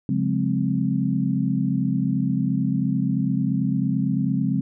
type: chord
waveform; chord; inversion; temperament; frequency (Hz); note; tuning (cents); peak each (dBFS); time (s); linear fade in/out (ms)
sine; Db major seventh; none; equal with one note detuned; 138.59 / 178.8 / 207.7 / 261.6; Db3 / F3 / Ab3 / C4; 0 / +41 / 0 / 0; -25; 0.09-4.61; 2
effects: none